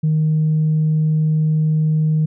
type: tone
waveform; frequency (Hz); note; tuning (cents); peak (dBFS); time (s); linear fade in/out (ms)
sine; 155.56; D#3; 0; -12; 0.03-2.26; 10
effects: tanh soft clip ceiling -10 dBFS